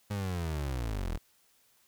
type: linear sweep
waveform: 30% pulse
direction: down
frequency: 104.5 to 36.61 Hz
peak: -29 dBFS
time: 0.1-1.18 s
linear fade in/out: 10 ms
effects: white hiss -67 dBFS RMS until 1.87 s